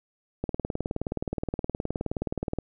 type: click train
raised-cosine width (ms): 2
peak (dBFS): -15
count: 42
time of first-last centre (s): 0.44-2.587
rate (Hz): 19.1
effects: none